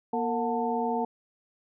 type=tone cluster; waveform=sine; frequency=238.1 / 457.5 / 725 / 890 Hz; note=A#3 / A#4 / F#5 / A5; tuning=+37 / -32 / -35 / +20 cents; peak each=-31 dBFS; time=0.13-1.05 s; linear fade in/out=5 ms; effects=none